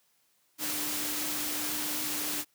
sine tone in noise, 300 Hz, D4, 37 cents sharp, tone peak -41 dBFS, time 0.58-2.45 s, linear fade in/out 50 ms, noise white, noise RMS -33 dBFS, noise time 0.58-2.45 s, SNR -11 dB, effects white hiss -70 dBFS RMS until 2.54 s + high-pass 100 Hz 12 dB/octave

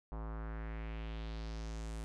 square tone with low-pass filter sweep, 55 Hz, A1, in tune, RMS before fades -42 dBFS, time 0.12-2.04 s, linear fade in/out 0 ms, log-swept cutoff 990 to 9500 Hz, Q 2.2, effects none

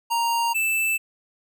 square tone pair in turn, 932.3 / 2644 Hz, A#5 / E7, 0 / +5 cents, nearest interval octave + tritone, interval 1805 cents, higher second, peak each -21 dBFS, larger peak neither, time 0.1-0.54 / 0.54-0.98 s, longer neither, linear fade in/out 20 ms, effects none

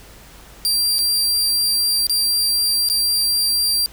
sawtooth tone with dropouts, 4724 Hz, D8, 9 cents sharp, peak -13 dBFS, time 0.65-3.86 s, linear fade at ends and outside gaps 0 ms, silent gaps 0.984-0.989 / 2.068-2.096 / 2.888-2.899 s, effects added 50 Hz sine -46 dBFS peak until 3.92 s + pink hiss -44 dBFS RMS until 3.92 s

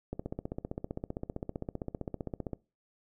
click train, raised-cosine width 2 ms, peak -22 dBFS, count 38, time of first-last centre 0.13-2.533 s, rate 15.4 Hz, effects noise-tail reverb RT60 0.3 s tail -22 dB re dry

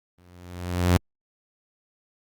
sawtooth tone with exponential growth, 88.9 Hz, F2, 31 cents sharp, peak -11 dBFS, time 0.18-0.97 s, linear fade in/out 0 ms, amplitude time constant 170 ms, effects Opus 32 kbps

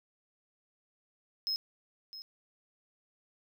triangle tone with echo, 5150 Hz, E8, 41 cents flat, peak -29 dBFS, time 1.47-1.56 s, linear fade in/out 0 ms, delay 660 ms, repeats 1, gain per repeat -13 dB, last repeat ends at 2.22 s, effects none

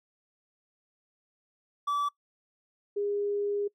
triangle / sine tone pair in turn, 1154 / 408 Hz, D6 / G#4, -31 / -31 cents, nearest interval octave + tritone, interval 1800 cents, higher first, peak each -24 / -27 dBFS, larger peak first, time 1.87-2.09 / 2.96-3.68 s, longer second, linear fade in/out 10 ms, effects noise-tail reverb RT60 0.1 s tail -23 dB re dry

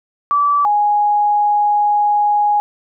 sine tone pair in turn, 1156 / 829.6 Hz, D6 / G#5, -28 / -2 cents, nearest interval tritone, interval 574 cents, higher first, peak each -11 dBFS, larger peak neither, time 0.31-0.65 / 0.65-2.6 s, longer second, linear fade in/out 0 ms, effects none

